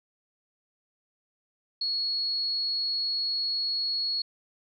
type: tone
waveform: sine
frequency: 4342 Hz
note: C#8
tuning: 37 cents flat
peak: -26 dBFS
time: 1.81-4.22 s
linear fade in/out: 5 ms
effects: none